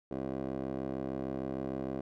15% pulse tone with band-pass filter, 66.5 Hz, C2, 29 cents sharp, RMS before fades -37 dBFS, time 0.11-2.01 s, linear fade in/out 5 ms, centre 420 Hz, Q 3.1, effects none

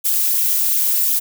violet noise with flanger, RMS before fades -17 dBFS, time 0.04-1.2 s, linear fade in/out 20 ms, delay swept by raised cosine 0.29 to 5.59 ms, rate 2.8 Hz, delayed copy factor +0.85, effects none

